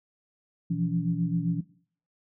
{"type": "tone cluster", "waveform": "sine", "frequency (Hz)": [122.1, 167.1, 174.7, 284.4], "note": ["B2", "E3", "F3", "C#4"], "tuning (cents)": [-19, 24, 1, 45], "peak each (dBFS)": [-36, -27, -30, -34], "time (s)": [0.7, 1.61], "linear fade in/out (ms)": 10, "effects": ["noise-tail reverb RT60 0.5 s tail -18 dB re dry"]}